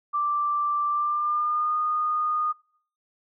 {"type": "tone with pitch glide", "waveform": "sine", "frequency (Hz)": [1174.7, 1228.1], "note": ["D6", "D#6"], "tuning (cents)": [0, -23], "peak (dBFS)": -22, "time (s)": [0.13, 2.53], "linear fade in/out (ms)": 20, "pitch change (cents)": 77, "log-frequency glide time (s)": [0.89, 1.77], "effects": ["noise-tail reverb RT60 0.6 s tail -25 dB re dry"]}